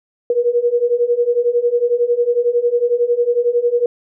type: beating tone pair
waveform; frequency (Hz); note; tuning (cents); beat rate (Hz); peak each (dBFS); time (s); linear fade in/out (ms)
sine; 473.6 / 484.6; A#4 / B4; +27 / -33; 11; -17 / -15; 0.3-3.86; 2
effects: none